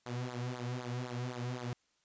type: tone with flanger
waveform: sawtooth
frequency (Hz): 123.47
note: B2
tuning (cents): 0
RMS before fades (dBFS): -39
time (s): 0.06-1.73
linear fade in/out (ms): 0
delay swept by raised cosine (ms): 0.35 to 3.55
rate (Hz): 3.9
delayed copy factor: -0.85
effects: white hiss -75 dBFS RMS until 2.04 s + resampled to 16000 Hz